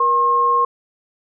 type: tone pair together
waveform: sine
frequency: 478 / 1073 Hz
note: A#4 / C6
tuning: +43 / +43 cents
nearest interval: octave + major second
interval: 1400 cents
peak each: -23 / -13 dBFS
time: 0-0.65 s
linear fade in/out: 5 ms
effects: none